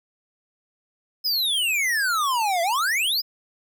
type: exponential two-way sweep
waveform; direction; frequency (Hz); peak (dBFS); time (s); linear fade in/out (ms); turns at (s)
square; down then up; 5190 to 660 to 5190; -21; 1.24-3.22; 20; 2.62
effects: none

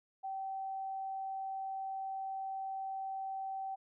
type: tone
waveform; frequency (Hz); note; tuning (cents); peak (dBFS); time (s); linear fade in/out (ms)
sine; 772; G5; -27; -37; 0.23-3.76; 20
effects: none

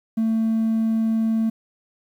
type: tone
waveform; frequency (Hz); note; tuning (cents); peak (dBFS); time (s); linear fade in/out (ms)
triangle; 223.4; A3; +27; -15; 0.17-1.5; 10
effects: tanh soft clip ceiling -13 dBFS + 9-bit

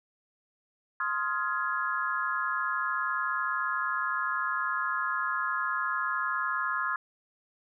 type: chord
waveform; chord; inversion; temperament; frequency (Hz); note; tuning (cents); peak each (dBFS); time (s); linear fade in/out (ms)
sine; F minor seventh; second; just; 1047.7 / 1257.2 / 1396.9 / 1676.3; C6 / Eb6 / F6 / Ab6; +2 / +18 / 0 / +16; -33; 1-6.96; 2
effects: none

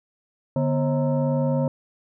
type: tone with frequency modulation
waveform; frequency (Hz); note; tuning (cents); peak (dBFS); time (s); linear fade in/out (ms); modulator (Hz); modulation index
sine; 146.83; D3; 0; -19; 0.56-1.68; 2; 391; 1.2
effects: none

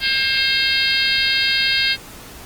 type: harmonic tone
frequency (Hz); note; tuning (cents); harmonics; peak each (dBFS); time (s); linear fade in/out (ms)
533; C5; +32; 3 / 4 / 5 / 6 / 7 / 8 / 9; -23 / -23 / -23 / -23 / -23 / -23 / -23; 0-1.97; 50
effects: pink hiss -38 dBFS RMS until 2.45 s + Opus 32 kbps

